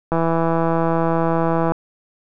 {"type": "click train", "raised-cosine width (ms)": 1, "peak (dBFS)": -6, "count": 265, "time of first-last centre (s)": [0.12, 1.72], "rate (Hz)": 165, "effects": []}